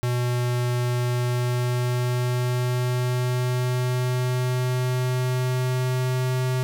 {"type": "tone with pitch glide", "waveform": "square", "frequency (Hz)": [122.7, 127.98], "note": ["B2", "C3"], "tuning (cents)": [-11, -38], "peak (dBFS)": -22, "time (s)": [0.03, 6.63], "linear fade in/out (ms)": 0, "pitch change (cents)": 73, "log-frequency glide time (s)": [1.09, 6.44], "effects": []}